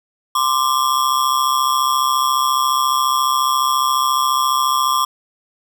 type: ring-modulated tone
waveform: square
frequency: 1108.7 Hz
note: C#6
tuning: in tune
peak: -12 dBFS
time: 0.35-5.05 s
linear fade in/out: 5 ms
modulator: 67.2 Hz
effects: none